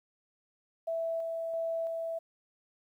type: tone with tremolo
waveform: sine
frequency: 659.3 Hz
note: E5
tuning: in tune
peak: -30 dBFS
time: 0.87-2.19 s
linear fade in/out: 10 ms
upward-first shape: square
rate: 1.5 Hz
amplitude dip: 25%
effects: 11-bit